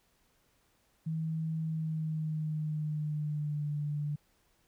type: tone with pitch glide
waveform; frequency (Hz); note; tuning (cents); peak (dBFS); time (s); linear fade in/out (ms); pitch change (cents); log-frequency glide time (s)
sine; 160 to 147.57; D#3 to D3; +49 to +9; -31; 1.06-4.16; 10; -140; 1.61-3.69
effects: pink hiss -71 dBFS RMS until 4.67 s